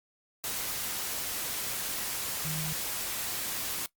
sine tone in noise, 155.56 Hz, D#3, in tune, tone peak -34 dBFS, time 2.45-2.73 s, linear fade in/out 0 ms, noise white, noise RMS -34 dBFS, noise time 0.44-3.86 s, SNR -3 dB, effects noise-tail reverb RT60 0.1 s tail -20 dB re dry + Opus 48 kbps

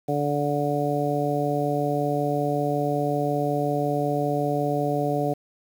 harmonic tone, 145.4 Hz, D3, 17 cents flat, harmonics 1 / 2 / 3 / 4 / 5, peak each -28 / -28 / -28 / -28 / -28 dBFS, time 0.08-5.34 s, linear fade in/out 10 ms, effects 8-bit

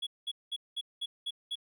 triangle tone bursts, 3364 Hz, G#7, 22 cents sharp, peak -31 dBFS, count 7, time 0.02-1.556 s, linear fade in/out 10 ms, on 48 ms, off 200 ms, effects none

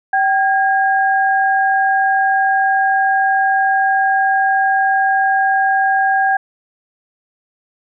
sine tone pair together, 774.6 / 1628 Hz, G5 / G#6, -21 / -35 cents, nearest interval octave + minor second, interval 1286 cents, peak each -13 / -16 dBFS, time 0.13-6.37 s, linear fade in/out 5 ms, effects none

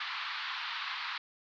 pink band-pass noise, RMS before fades -38 dBFS, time 0-1.18 s, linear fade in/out 5 ms, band 960 to 4400 Hz, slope 48 dB/octave, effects none

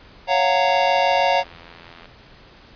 square chord, Gb major seventh, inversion second, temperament just, 555 / 693.7 / 740 / 925 Hz, Db5 / F5 / Gb5 / Bb5, +2 / -12 / 0 / -14 cents, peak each -22 dBFS, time 0.27-1.44 s, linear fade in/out 50 ms
click train, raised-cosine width 0.3 ms, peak -26 dBFS, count 117, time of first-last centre 0.69-2.056 s, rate 84.9 Hz
effects pink hiss -47 dBFS RMS until 2.75 s + resampled to 11025 Hz

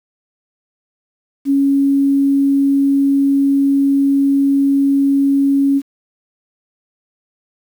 sine tone, 277.2 Hz, C#4, in tune, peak -10 dBFS, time 1.45-5.82 s, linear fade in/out 50 ms, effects 7-bit

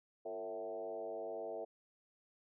sine tone with frequency modulation, 554.4 Hz, C#5, in tune, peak -40 dBFS, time 0.25-1.65 s, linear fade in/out 10 ms, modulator 102 Hz, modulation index 1.7, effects none

